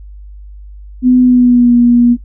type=tone with pitch glide; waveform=sine; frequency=251.4 to 240.2 Hz; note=B3 to B3; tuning=+31 to -48 cents; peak=-4 dBFS; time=1.02-2.17 s; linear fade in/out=50 ms; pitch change=-79 cents; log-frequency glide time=1.2-1.74 s; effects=noise-tail reverb RT60 0.1 s tail -18 dB re dry + added 50 Hz sine -29 dBFS peak until 2.24 s